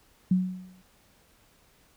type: tone with exponential decay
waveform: sine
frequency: 184.3 Hz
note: F#3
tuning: 7 cents flat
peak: -17 dBFS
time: 0.31-0.82 s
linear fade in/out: 5 ms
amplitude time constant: 110 ms
effects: pink hiss -62 dBFS RMS until 1.96 s